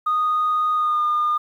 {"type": "tone with pitch glide", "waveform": "sine", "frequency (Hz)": [1238, 1213.9], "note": ["D#6", "D#6"], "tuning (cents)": [-9, -43], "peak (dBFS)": -16, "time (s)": [0.06, 1.38], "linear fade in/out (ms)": 10, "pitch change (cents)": -34, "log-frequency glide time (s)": [0.74, 1.02], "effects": ["tanh soft clip ceiling -14 dBFS", "9-bit"]}